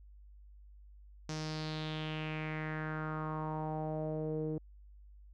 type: tone with low-pass filter sweep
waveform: sawtooth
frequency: 155.56 Hz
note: D#3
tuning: in tune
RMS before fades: -38 dBFS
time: 1.29-4.58 s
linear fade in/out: 2 ms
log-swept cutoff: 5900 to 400 Hz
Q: 3.9
effects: added 50 Hz sine -53 dBFS peak until 5.33 s